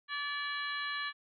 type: harmonic tone with a mistuned harmonic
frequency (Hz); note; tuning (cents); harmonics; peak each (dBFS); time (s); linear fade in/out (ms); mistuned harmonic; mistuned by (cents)
578; D5; -28; 2 / 3 / 4 / 5 / 6 / 7; -40 / -37 / -45 / -46 / -45 / -44; 0.08-1.13; 50; 6; -67
effects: none

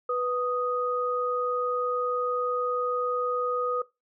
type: tone pair together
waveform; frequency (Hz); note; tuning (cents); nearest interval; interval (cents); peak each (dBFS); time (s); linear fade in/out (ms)
sine; 493.9 / 1244.6; B4 / D#6; 0 / 0; octave + major third; 1600; -27 / -28; 0.09-3.82; 5
effects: noise-tail reverb RT60 0.2 s tail -18 dB re dry

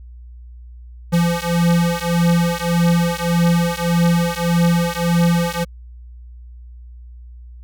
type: beating tone pair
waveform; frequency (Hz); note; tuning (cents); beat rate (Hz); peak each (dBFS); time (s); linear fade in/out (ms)
square; 170.1 / 171.8; F3 / F3; -45 / -28; 1.7; -18 / -18; 1.12-5.65; 20
effects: added 60 Hz sine -35 dBFS peak until 7.63 s

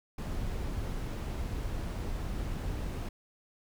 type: noise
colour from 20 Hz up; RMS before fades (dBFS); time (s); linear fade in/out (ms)
brown; -35; 0.18-3.09; 5
effects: none

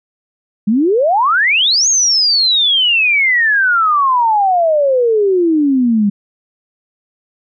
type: exponential two-way sweep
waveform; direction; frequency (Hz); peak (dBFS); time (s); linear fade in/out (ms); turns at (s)
sine; up then down; 197.8 to 6645 to 197.8; -9; 0.67-6.1; 10; 1.88
effects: none

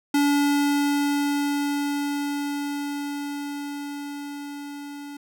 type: tone with level ramp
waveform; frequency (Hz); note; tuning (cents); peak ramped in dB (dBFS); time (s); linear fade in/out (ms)
square; 286.9; D4; -40; -18 to -36; 0.14-5.17; 5
effects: none

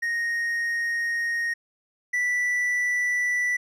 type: tone pair in turn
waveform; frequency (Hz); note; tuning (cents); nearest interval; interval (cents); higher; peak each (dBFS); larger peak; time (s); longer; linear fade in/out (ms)
triangle; 1864.7 / 1968.7; A#6 / B6; 0 / -6; minor second; 94; second; -22 / -20; second; 0.02-1.54 / 2.13-3.57; first; 10
effects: resampled to 32000 Hz

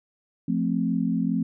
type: chord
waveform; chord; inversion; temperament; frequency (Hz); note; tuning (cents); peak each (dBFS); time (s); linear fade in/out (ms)
sine; F major; none; equal; 174.61 / 220 / 261.6; F3 / A3 / C4; 0 / 0 / 0; -26; 0.48-1.43; 5
effects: none

